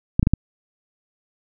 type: clicks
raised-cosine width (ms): 5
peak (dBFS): -3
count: 4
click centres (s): 0.195 / 0.229 / 0.271 / 0.336
effects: none